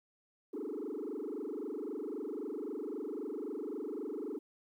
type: tone with frequency modulation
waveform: sine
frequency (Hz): 359.8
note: F#4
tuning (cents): -48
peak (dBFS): -35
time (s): 0.53-4.39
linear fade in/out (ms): 10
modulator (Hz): 23.8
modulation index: 3.8
effects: tanh soft clip ceiling -35 dBFS + 12-bit